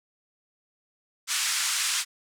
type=band-pass noise; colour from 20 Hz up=white; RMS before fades=-27 dBFS; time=1.27-2.05 s; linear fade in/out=50 ms; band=1200 to 9000 Hz; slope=24 dB/octave; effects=none